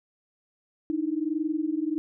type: tone pair together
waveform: sine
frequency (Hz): 300.8 / 322.2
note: D4 / E4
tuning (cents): +42 / -39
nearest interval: minor second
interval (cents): 119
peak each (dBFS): -28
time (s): 0.9-1.98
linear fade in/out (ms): 0
effects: none